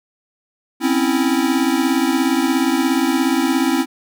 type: tone cluster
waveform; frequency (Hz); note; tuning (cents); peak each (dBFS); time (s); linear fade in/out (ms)
square; 257.4 / 274.4 / 328.6; C4 / C#4 / E4; -28 / -17 / -5; -20; 0.8-3.86; 50
effects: none